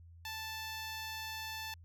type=tone; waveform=10% pulse; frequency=880 Hz; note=A5; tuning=in tune; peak=-32 dBFS; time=0.25-1.74 s; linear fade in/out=2 ms; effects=added 84 Hz sine -53 dBFS peak until 1.84 s